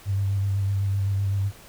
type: tone with vibrato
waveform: sine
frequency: 98.6 Hz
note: G2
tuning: 11 cents sharp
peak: -21 dBFS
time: 0.05-1.52 s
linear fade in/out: 50 ms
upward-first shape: square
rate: 7.9 Hz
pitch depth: 19 cents each way
effects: pink hiss -48 dBFS RMS until 1.68 s